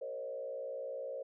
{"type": "tone with frequency modulation", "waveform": "sine", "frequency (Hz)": 540, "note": "C#5", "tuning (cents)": -45, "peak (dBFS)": -38, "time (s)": [0.01, 1.23], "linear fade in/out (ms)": 10, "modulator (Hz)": 60, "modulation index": 1.1, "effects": []}